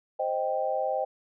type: chord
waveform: sine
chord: C minor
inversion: none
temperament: equal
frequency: 523.3 / 622.3 / 784 Hz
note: C5 / Eb5 / G5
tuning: 0 / 0 / 0 cents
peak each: -30 dBFS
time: 0.19-1.05 s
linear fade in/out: 10 ms
effects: none